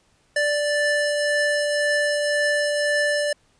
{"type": "tone pair together", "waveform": "square", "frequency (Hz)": [587.3, 1760], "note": ["D5", "A6"], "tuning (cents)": [0, 0], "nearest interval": "octave + perfect fifth", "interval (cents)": 1900, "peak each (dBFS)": [-22, -24], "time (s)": [0.36, 3.33], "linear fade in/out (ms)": 5, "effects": ["pink hiss -62 dBFS RMS until 3.59 s", "resampled to 22050 Hz"]}